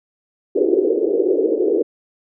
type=band-pass noise; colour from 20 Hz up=pink; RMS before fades=-17 dBFS; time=0.55-1.83 s; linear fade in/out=10 ms; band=350 to 460 Hz; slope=48 dB/octave; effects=none